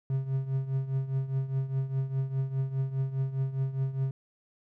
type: tone with tremolo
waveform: triangle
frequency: 133.9 Hz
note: C3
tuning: 40 cents sharp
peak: -22 dBFS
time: 0.1-4.11 s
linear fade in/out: 2 ms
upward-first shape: triangle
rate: 4.9 Hz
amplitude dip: 80%
effects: none